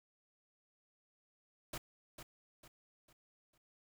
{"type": "noise with echo", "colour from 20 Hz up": "pink", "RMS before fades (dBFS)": -43, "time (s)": [1.73, 1.78], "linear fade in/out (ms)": 5, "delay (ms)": 450, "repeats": 4, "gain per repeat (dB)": -8, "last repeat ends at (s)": 3.58, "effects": []}